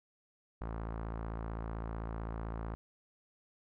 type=tone with low-pass filter; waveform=sawtooth; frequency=55.7 Hz; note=A1; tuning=22 cents sharp; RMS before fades=-40 dBFS; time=0.61-2.75 s; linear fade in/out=0 ms; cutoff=1200 Hz; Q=1.7; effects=none